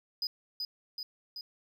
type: tone with echo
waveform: triangle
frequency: 4978 Hz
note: D#8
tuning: in tune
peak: -29 dBFS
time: 0.22-0.27 s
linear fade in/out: 2 ms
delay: 380 ms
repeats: 3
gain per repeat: -3 dB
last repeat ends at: 1.41 s
effects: none